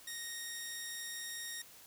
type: tone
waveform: 10% pulse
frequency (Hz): 1864.7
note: A#6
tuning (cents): 0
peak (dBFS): -32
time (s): 0.07-1.62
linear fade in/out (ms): 5
effects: white hiss -57 dBFS RMS until 1.86 s